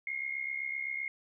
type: tone with amplitude modulation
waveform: sine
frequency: 2143 Hz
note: C7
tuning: 41 cents sharp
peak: -30 dBFS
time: 0.07-1.08 s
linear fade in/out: 2 ms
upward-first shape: sine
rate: 67.8 Hz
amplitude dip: 75%
effects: none